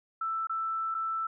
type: tone with dropouts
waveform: sine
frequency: 1325 Hz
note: E6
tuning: 9 cents sharp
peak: -29 dBFS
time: 0.21-1.27 s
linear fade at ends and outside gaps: 5 ms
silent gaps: 0.471-0.495 / 0.944-0.948 s
effects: none